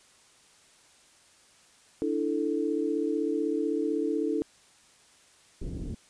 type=chord; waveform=sine; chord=D suspended second; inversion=none; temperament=equal; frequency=293.7 / 329.6 / 440 Hz; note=D4 / E4 / A4; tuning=0 / 0 / 0 cents; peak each=-30 dBFS; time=2.02-4.42 s; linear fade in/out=0 ms
type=low-pass noise; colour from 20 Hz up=pink; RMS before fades=-35 dBFS; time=5.61-5.95 s; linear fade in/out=10 ms; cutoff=360 Hz; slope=24 dB/octave
effects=white hiss -59 dBFS RMS until 6.09 s + resampled to 22050 Hz